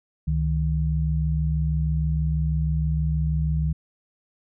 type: tone pair together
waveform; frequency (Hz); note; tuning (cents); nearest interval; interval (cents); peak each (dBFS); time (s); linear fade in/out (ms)
sine; 69.29 / 155.56; C#2 / D#3; 0 / 0; octave + major second; 1400; -23; 0.27-3.73; 10
effects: none